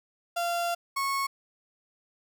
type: tone pair in turn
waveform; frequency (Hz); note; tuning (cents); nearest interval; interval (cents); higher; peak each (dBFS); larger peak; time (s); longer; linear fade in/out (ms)
35% pulse; 690 / 1099.7; F5 / C#6; -21 / -14; minor sixth; 807; second; -25; neither; 0.36-0.75 / 0.96-1.27; first; 10
effects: none